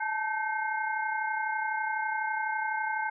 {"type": "tone cluster", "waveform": "sine", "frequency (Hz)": [864, 896, 1547, 2139], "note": ["A5", "A5", "G6", "C7"], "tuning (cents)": [-32, 31, -23, 38], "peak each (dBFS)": [-32, -36, -32, -39], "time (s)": [0, 3.1], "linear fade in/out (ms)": 10, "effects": []}